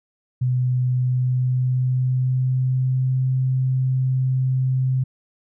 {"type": "tone with pitch glide", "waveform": "sine", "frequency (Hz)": [126.1, 129.95], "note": ["B2", "C3"], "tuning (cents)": [36, -11], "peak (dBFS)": -17, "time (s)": [0.41, 5.04], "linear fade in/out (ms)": 10, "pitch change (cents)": 53, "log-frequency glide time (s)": [0.91, 3.28], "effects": []}